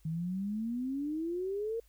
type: exponential sweep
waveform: sine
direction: up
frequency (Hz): 155.56 to 467.2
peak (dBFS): -32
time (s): 0.05-1.8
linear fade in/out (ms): 5
effects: added 50 Hz sine -61 dBFS peak until 1.88 s + white hiss -70 dBFS RMS until 1.88 s

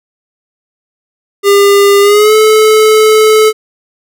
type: tone with pitch glide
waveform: square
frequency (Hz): 401.8 to 433.1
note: G4 to A4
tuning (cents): +43 to -27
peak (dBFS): -4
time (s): 1.43-3.53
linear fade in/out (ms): 50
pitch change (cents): +130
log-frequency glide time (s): 2.01-2.34
effects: none

